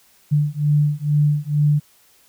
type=beating tone pair; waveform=sine; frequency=146.83 / 149.03 Hz; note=D3 / D3; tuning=0 / +26 cents; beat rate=2.2 Hz; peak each=-18 dBFS; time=0.31-1.8 s; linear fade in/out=20 ms; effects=white hiss -55 dBFS RMS until 2.28 s